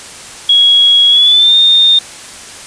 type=tone with pitch glide; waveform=sine; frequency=3322 to 3644 Hz; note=G#7 to A#7; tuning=0 to -40 cents; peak=-4 dBFS; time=0.49-1.99 s; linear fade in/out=5 ms; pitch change=+160 cents; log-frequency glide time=1.09-1.56 s; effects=white hiss -30 dBFS RMS until 2.66 s + resampled to 22050 Hz